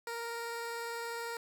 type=tone with vibrato; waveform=15% pulse; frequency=466.2 Hz; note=A#4; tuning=in tune; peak=-31 dBFS; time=0.07-1.37 s; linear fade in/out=2 ms; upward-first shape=triangle; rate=20 Hz; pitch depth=19 cents each way; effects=none